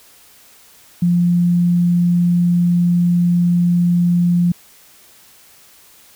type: tone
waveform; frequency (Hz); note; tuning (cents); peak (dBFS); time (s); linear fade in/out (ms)
sine; 174.61; F3; 0; -11; 1.02-4.52; 5
effects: white hiss -47 dBFS RMS until 6.15 s